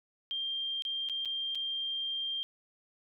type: tone with dropouts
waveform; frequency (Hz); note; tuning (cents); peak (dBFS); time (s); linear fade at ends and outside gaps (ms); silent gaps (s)
sine; 3185; G7; +27; -32; 0.31-2.43; 0; 0.822-0.851 / 1.088-1.097 / 1.25-1.256 / 1.549-1.554
effects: none